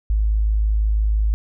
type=tone; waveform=sine; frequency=53 Hz; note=G#1; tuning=36 cents sharp; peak=-15 dBFS; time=0.1-1.34 s; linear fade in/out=0 ms; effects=none